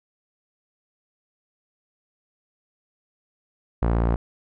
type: tone with low-pass filter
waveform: sawtooth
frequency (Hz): 57.6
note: A#1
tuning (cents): -20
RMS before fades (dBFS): -21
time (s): 3.82-4.16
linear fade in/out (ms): 5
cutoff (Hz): 1100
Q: 1
effects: none